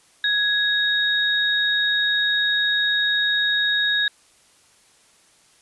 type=tone pair together; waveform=sine; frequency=1666 / 3760 Hz; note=G#6 / A#7; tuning=+5 / +14 cents; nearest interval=octave + major second; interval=1409 cents; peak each=-20 / -21 dBFS; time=0.24-4.08 s; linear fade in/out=2 ms; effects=white hiss -56 dBFS RMS until 5.61 s + resampled to 24000 Hz